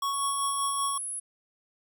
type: tone with tremolo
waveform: square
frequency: 1110 Hz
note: C#6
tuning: 2 cents sharp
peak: -27 dBFS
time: 0.02-0.98 s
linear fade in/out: 5 ms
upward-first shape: sine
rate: 5.2 Hz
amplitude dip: 35%
type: tone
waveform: sine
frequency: 10690 Hz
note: E9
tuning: 23 cents sharp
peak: -32 dBFS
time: 0.13-1.2 s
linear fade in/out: 10 ms
effects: none